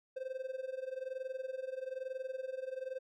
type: tone with amplitude modulation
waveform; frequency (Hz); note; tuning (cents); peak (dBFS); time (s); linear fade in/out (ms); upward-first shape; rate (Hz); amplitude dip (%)
triangle; 521; C5; -7; -33; 0.16-2.99; 10; sine; 21.1; 85
effects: none